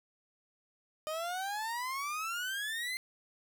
30% pulse exponential sweep, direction up, 610 to 2093 Hz, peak -32 dBFS, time 1.07-2.97 s, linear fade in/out 0 ms, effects none

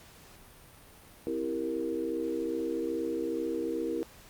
sine chord, C dominant seventh, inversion none, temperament equal, 261.6 / 329.6 / 392 / 466.2 Hz, C4 / E4 / G4 / Bb4, 0 / 0 / 0 / 0 cents, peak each -39 / -33 / -38 / -34 dBFS, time 1.27-4.03 s, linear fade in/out 0 ms, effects pink hiss -54 dBFS RMS until 4.29 s + Opus 48 kbps

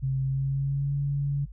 sine tone with pitch glide, 133.4 to 141.33 Hz, C3 to C#3, +34 to +34 cents, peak -24 dBFS, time 0.02-1.46 s, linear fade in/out 20 ms, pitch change +100 cents, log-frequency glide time 0.21-0.96 s, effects noise-tail reverb RT60 0.1 s tail -23 dB re dry + added 50 Hz sine -40 dBFS peak until 1.52 s

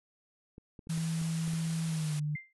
clicks, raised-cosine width 3 ms, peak -35 dBFS, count 7, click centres 0.581 / 0.792 / 0.871 / 0.976 / 1.215 / 1.479 / 1.535 s
sine tone with pitch glide, 163.2 to 149.66 Hz, E3 to D3, -17 to +33 cents, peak -30 dBFS, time 0.89-2.36 s, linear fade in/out 10 ms, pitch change -150 cents, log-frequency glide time 1.87-2.17 s
white low-pass noise, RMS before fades -46 dBFS, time 0.89-2.2 s, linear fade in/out 10 ms, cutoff 11000 Hz, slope 96 dB/octave
sine tone with exponential decay, 2093 Hz, C7, in tune, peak -35 dBFS, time 2.35-2.53 s, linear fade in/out 5 ms, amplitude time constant 39 ms
effects none

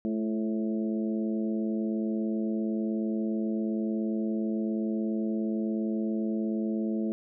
harmonic tone with a mistuned harmonic, 109.1 Hz, A2, 14 cents flat, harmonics 2 / 3 / 4 / 5 / 6, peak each -28 / -33 / -40 / -42 / -44 dBFS, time 0.05-7.12 s, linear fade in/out 0 ms, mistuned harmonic 3, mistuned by +42 cents, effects none

